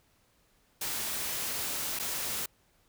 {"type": "noise with dropouts", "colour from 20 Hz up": "white", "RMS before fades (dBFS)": -34, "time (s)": [0.81, 2.46], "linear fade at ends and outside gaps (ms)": 5, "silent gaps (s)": [1.99, 1.996], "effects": ["pink hiss -68 dBFS RMS until 2.88 s"]}